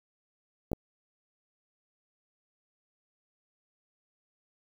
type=clicks; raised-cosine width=2 ms; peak=-19 / -16 dBFS; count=2; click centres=0.717 / 0.732 s; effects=8-bit